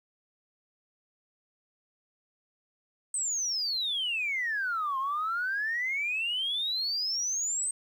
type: exponential two-way sweep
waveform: sine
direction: down then up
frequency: 8380 to 1046.5 to 8380 Hz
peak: -27 dBFS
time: 3.14-7.71 s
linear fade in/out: 2 ms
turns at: 4.98 s
effects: tanh soft clip ceiling -23 dBFS + 10-bit